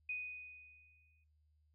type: tone with exponential decay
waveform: sine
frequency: 2489 Hz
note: D#7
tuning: in tune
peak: -37 dBFS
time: 0.09-1.24 s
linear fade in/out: 5 ms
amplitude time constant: 250 ms
effects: noise-tail reverb RT60 0.2 s tail -22 dB re dry + added 76 Hz sine -70 dBFS peak until 1.74 s